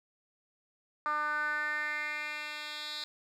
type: tone with band-pass filter sweep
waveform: 10% pulse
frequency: 300 Hz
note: D4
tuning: 37 cents sharp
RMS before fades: -35 dBFS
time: 1.06-3.04 s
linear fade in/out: 0 ms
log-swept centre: 1200 to 3900 Hz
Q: 4.4
effects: none